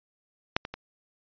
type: clicks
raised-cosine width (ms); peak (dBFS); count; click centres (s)
0.3; -7 / -19 / -20; 3; 0.565 / 0.651 / 0.74
effects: resampled to 11025 Hz